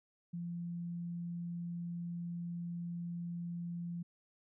sine tone, 172.1 Hz, F3, 25 cents flat, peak -38 dBFS, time 0.33-4.03 s, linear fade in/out 10 ms, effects none

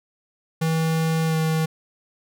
square tone with pitch glide, 161.4 to 159.45 Hz, E3 to D#3, -36 to +43 cents, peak -20 dBFS, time 0.61-1.66 s, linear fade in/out 10 ms, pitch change -21 cents, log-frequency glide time 1.26-1.36 s, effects none

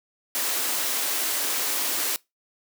white high-pass noise, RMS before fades -26 dBFS, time 0.35-2.16 s, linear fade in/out 0 ms, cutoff 240 Hz, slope 96 dB/octave, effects noise-tail reverb RT60 0.2 s tail -23 dB re dry

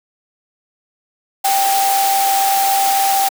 sine tone in noise, 784 Hz, G5, in tune, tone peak -13 dBFS, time 1.44-3.29 s, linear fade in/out 10 ms, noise white, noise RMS -20 dBFS, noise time 1.44-3.29 s, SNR +4 dB, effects high-pass 400 Hz 12 dB/octave

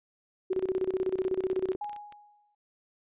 sine tone with tremolo, 374.8 Hz, F#4, 22 cents sharp, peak -24 dBFS, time 0.5-1.76 s, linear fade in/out 10 ms, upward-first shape square, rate 16 Hz, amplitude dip 80%
clicks, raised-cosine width 0.2 ms, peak -32 dBFS, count 12, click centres 1.184 / 1.243 / 1.439 / 1.514 / 1.559 / 1.687 / 1.732 / 1.844 / 1.895 / 1.931 / 1.963 / 2.124 s
sine tone with exponential decay, 830 Hz, G#5, 1 cent flat, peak -31 dBFS, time 1.81-2.55 s, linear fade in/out 5 ms, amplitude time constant 160 ms
effects resampled to 8000 Hz

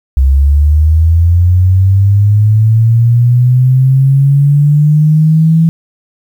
sine linear sweep, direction up, 65.41 to 164.5 Hz, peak -4 dBFS, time 0.17-5.69 s, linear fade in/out 0 ms, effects 7-bit

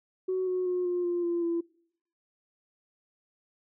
sine tone with pitch steps, 372.7 / 366.7 / 360.8 / 355 / 349.4 / 343.7 / 338.2 Hz, F#4 / F#4 / F#4 / F4 / F4 / F4 / E4, +13 / -15 / -44 / +28 / +1 / -28 / +44 cents, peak -25 dBFS, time 0.28-1.61 s, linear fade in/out 10 ms, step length 190 ms, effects noise-tail reverb RT60 0.7 s tail -25 dB re dry + tanh soft clip ceiling -22 dBFS

